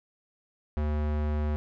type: tone with low-pass filter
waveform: square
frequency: 75 Hz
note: D2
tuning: 37 cents sharp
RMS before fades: -28 dBFS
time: 0.77-1.56 s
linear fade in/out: 0 ms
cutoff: 1900 Hz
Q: 0.5
effects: none